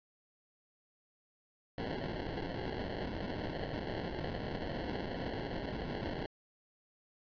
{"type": "noise with sample-and-hold", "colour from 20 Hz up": "blue", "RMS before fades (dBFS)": -39, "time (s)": [1.78, 6.26], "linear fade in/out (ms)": 0, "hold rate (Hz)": 1225, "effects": ["resampled to 11025 Hz"]}